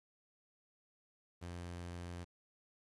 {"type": "tone", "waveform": "sawtooth", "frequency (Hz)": 87.31, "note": "F2", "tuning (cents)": 0, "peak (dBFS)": -40, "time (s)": [1.41, 2.25], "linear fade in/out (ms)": 20, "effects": ["resampled to 24000 Hz", "11-bit"]}